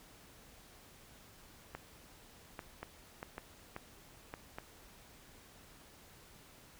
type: clicks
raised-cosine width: 0.5 ms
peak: -27 dBFS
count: 8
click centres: 1.75 / 2.592 / 2.83 / 3.229 / 3.381 / 3.764 / 4.339 / 4.585 s
effects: pink hiss -59 dBFS RMS until 6.79 s